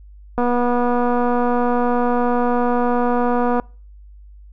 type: click train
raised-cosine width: 1 ms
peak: -7 dBFS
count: 783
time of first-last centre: 0.38-3.598 s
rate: 243 Hz
effects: noise-tail reverb RT60 0.4 s tail -26 dB re dry + added 50 Hz sine -39 dBFS peak until 4.52 s